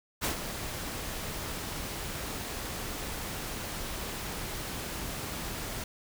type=noise with ADSR envelope; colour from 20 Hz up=pink; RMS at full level=-28 dBFS; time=0.21-5.84 s; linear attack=36 ms; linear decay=110 ms; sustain=-9 dB; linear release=3 ms; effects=none